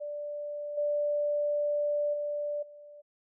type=tone with level steps; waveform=sine; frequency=587.3 Hz; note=D5; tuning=in tune; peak=-34 / -26 / -30 / -47 dBFS; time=0-3.02 s; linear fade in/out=20 ms; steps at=0.77 / 2.13 / 2.62 s; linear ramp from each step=10 ms; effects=none